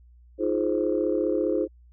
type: chord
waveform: sine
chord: F minor seventh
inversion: third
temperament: just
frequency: 314.3 / 349.2 / 419.1 / 523.8 Hz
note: Eb4 / F4 / Ab4 / C5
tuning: +18 / 0 / +16 / +2 cents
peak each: -27 dBFS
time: 0.38-1.68 s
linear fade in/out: 50 ms
effects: tanh soft clip ceiling -12 dBFS + added 60 Hz sine -50 dBFS peak until 1.92 s